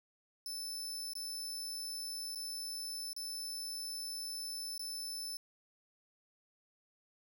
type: tone with dropouts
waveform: sawtooth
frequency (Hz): 5274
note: E8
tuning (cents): 0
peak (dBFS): -37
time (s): 0.46-5.37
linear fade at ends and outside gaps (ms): 1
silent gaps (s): 1.134-1.153 / 2.349-2.357 / 3.131-3.164 / 4.779-4.794
effects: none